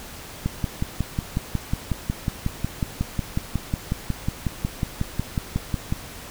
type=click train; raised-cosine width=5 ms; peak=-10 dBFS; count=31; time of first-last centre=0.46-5.924 s; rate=5.49 Hz; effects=pink hiss -39 dBFS RMS until 6.3 s